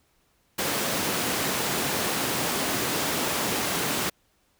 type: high-pass noise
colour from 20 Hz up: pink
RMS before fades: -27 dBFS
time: 0.58-4.1 s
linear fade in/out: 10 ms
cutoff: 180 Hz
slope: 12 dB/octave
effects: pink hiss -67 dBFS RMS until 4.59 s